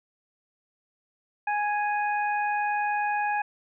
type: harmonic tone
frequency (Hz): 830.6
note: G#5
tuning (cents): 0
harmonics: 1 / 2 / 3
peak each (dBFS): -25 / -31 / -35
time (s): 1.47-3.42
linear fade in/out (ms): 5
effects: none